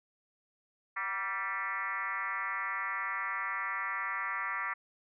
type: tone with frequency modulation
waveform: sine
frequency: 1568 Hz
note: G6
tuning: in tune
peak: -32 dBFS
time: 0.96-4.74 s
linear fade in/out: 10 ms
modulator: 203 Hz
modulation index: 2.8
effects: none